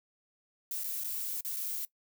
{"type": "noise with dropouts", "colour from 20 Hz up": "violet", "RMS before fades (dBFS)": -36, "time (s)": [0.71, 1.85], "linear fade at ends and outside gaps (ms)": 1, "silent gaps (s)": [[0.836, 0.842], [1.038, 1.044], [1.408, 1.448], [1.563, 1.567]], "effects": ["noise-tail reverb RT60 0.1 s tail -20 dB re dry"]}